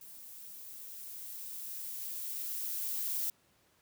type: noise with level ramp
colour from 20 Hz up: violet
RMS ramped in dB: -51 to -34 dBFS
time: 0.01-3.3 s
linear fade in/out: 2 ms
effects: pink hiss -69 dBFS RMS until 3.81 s + high-pass 80 Hz 12 dB/octave